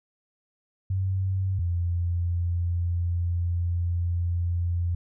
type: tone pair in turn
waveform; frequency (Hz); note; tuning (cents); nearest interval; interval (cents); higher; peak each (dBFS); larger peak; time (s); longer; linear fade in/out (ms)
sine; 94.9 / 86.66; F#2 / F2; +44 / -13; major second; 157; first; -23; neither; 0.9-1.59 / 1.59-4.95; second; 5
effects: none